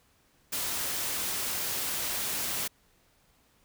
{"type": "noise", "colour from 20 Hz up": "white", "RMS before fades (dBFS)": -32, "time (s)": [0.52, 2.68], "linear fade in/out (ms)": 10, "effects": ["pink hiss -66 dBFS RMS until 3.64 s"]}